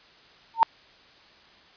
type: tone with exponential growth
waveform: sine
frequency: 909 Hz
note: A#5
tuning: 44 cents flat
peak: -9 dBFS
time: 0.54-0.63 s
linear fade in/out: 0 ms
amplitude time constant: 18 ms
effects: white hiss -54 dBFS RMS until 1.76 s + resampled to 11025 Hz